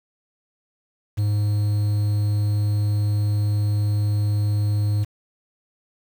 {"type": "tone with quantisation", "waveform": "triangle", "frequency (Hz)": 103.9, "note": "G#2", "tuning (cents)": 1, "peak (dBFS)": -16, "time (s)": [1.17, 5.05], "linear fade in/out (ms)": 20, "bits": 7, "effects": []}